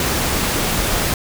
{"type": "noise", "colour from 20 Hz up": "pink", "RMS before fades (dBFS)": -19, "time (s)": [0, 1.14], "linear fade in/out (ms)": 2, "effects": []}